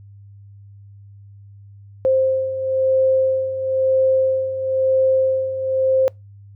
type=beating tone pair; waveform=sine; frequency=525 / 526 Hz; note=C5 / C5; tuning=+6 / +9 cents; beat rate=1 Hz; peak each=-22 / -16 dBFS; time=2.05-6.08 s; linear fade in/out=0 ms; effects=noise-tail reverb RT60 0.2 s tail -26 dB re dry + added 100 Hz sine -40 dBFS peak until 6.55 s